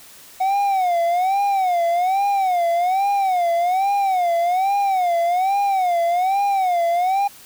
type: tone with vibrato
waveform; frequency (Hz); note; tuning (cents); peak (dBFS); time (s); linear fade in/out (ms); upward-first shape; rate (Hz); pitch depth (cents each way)
triangle; 740; F#5; 0; -14; 0.4-7.28; 10; sine; 1.2; 150
effects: white hiss -44 dBFS RMS until 7.45 s